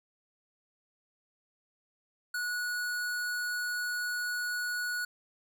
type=tone; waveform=square; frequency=1463 Hz; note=F#6; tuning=20 cents flat; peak=-32 dBFS; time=2.34-5.05 s; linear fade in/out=5 ms; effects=none